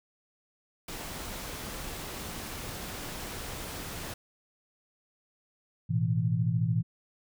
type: noise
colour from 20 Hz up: pink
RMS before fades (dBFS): -39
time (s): 0.88-4.14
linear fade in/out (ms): 5
type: chord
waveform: sine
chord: A suspended second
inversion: none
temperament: equal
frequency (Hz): 110 / 123.47 / 164.81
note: A2 / B2 / E3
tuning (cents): 0 / 0 / 0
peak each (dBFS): -29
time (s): 5.89-6.83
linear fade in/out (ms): 20
effects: none